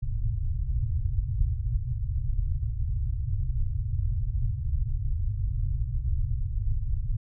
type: low-pass noise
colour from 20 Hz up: pink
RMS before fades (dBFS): -27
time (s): 0.02-7.17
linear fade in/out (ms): 10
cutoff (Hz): 130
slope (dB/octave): 96
effects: none